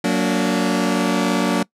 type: chord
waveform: sawtooth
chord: Gb augmented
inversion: none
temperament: just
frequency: 185 / 231.2 / 289.1 Hz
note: Gb3 / Bb3 / D4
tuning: 0 / -14 / -27 cents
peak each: -17 dBFS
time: 0.04-1.63 s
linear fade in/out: 5 ms
effects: noise-tail reverb RT60 0.1 s tail -23 dB re dry + low-pass 10000 Hz 12 dB/octave